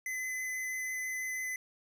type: tone with vibrato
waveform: square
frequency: 2027 Hz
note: B6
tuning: 45 cents sharp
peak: -35 dBFS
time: 0.06-1.56 s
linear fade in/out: 2 ms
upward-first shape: triangle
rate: 6.1 Hz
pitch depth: 10 cents each way
effects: none